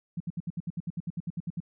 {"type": "tone bursts", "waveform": "sine", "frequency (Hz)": 170, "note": "F3", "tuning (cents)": -46, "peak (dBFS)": -29, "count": 15, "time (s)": [0.17, 1.603], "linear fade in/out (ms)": 5, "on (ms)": 33, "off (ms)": 67, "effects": []}